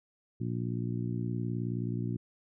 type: harmonic tone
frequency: 59.1 Hz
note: A#1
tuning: 24 cents sharp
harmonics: 2 / 3 / 4 / 5 / 6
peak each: -33 / -37 / -39 / -41 / -43 dBFS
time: 0.4-2.17 s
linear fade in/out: 10 ms
effects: none